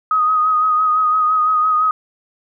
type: tone with vibrato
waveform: sine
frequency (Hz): 1253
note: D#6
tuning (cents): +12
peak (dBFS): -12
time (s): 0.11-1.91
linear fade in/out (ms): 2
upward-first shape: sine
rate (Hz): 5.9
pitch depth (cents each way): 30
effects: none